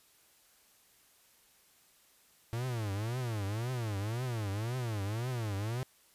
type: tone with vibrato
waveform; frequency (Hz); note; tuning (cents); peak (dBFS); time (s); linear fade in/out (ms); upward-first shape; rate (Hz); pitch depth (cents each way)
45% pulse; 112.2; A2; +34; -33; 2.53-5.83; 0; triangle; 1.9; 270
effects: white hiss -65 dBFS RMS until 6.14 s + resampled to 32000 Hz